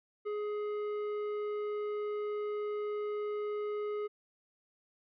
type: tone with tanh clipping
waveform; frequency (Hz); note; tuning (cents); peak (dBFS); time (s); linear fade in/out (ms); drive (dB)
triangle; 418.3; G#4; +12; -35; 0.25-4.08; 20; 14
effects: none